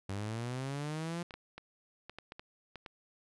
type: linear sweep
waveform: sawtooth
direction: up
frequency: 95.2 to 174.61 Hz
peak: -32 dBFS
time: 0.09-1.23 s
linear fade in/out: 5 ms
type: clicks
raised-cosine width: 0.3 ms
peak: -29 dBFS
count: 9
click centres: 1.308 / 1.34 / 1.58 / 2.096 / 2.186 / 2.321 / 2.395 / 2.757 / 2.862 s
effects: resampled to 24000 Hz